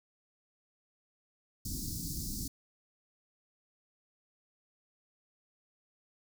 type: band-stop noise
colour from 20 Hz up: pink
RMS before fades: -38 dBFS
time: 1.65-2.48 s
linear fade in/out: 5 ms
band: 310 to 4600 Hz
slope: 48 dB/octave
effects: none